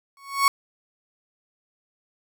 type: tone with exponential growth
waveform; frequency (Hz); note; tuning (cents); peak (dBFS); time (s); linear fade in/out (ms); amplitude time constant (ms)
35% pulse; 1108.7; C#6; 0; -11; 0.17-0.48; 1; 66
effects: none